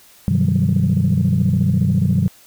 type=tone cluster; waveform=sine; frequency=96.8 / 126 / 154.8 / 179.5 / 193.7 Hz; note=G2 / B2 / D#3 / F3 / G3; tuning=-21 / +35 / -9 / +48 / -20 cents; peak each=-19 dBFS; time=0.28-2.28 s; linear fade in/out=0 ms; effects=tanh soft clip ceiling -6 dBFS + white hiss -48 dBFS RMS until 2.46 s